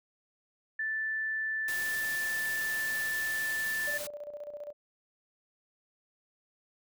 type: tone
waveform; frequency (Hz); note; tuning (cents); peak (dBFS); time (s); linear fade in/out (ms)
sine; 1760; A6; 0; -30; 0.79-3.98; 5
type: noise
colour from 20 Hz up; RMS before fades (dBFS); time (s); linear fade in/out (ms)
white; -40; 1.68-4.07; 2
type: tone with tremolo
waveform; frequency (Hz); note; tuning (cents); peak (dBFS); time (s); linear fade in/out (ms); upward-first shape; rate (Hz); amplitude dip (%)
sine; 587.3; D5; 0; -37; 3.87-4.73; 10; square; 15; 60
effects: none